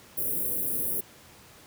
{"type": "band-stop noise", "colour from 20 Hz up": "white", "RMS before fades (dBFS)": -29, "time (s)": [0.17, 1.01], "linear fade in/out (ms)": 10, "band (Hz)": [550, 10000], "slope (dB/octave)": 48, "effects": ["pink hiss -52 dBFS RMS until 1.66 s", "high-pass 80 Hz 12 dB/octave"]}